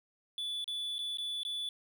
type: tone with dropouts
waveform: triangle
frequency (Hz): 3460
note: A7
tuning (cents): -30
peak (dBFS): -33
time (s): 0.38-1.69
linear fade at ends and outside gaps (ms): 1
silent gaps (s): 0.643-0.678 / 0.983-0.99 / 1.172-1.184 / 1.433-1.45
effects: none